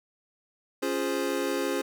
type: chord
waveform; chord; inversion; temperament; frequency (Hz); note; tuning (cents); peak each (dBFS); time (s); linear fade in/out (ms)
square; Db major seventh; none; equal; 277.2 / 349.2 / 415.3 / 523.3; Db4 / F4 / Ab4 / C5; 0 / 0 / 0 / 0; -33; 0.82-1.82; 10
effects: none